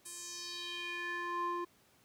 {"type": "tone with band-pass filter sweep", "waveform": "square", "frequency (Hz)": 349.2, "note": "F4", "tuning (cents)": 0, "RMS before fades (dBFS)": -40, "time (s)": [0.05, 1.65], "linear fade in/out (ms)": 10, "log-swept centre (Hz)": [9300, 750], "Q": 2.9, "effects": ["pink hiss -67 dBFS RMS until 2.04 s", "high-pass 100 Hz 12 dB/octave"]}